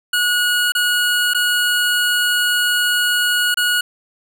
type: tone with dropouts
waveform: 25% pulse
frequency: 1453 Hz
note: F#6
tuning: 32 cents flat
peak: -11 dBFS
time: 0.13-3.81 s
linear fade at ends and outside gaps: 5 ms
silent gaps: 0.721-0.75 / 1.336-1.346 / 3.544-3.571 s
effects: none